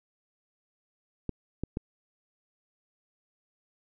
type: clicks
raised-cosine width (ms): 3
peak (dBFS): -18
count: 3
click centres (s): 1.293 / 1.636 / 1.771
effects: none